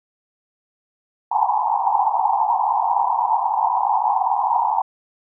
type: band-pass noise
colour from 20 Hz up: white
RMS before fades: -19 dBFS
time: 1.31-4.82 s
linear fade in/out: 5 ms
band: 760 to 980 Hz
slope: 96 dB/octave
effects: none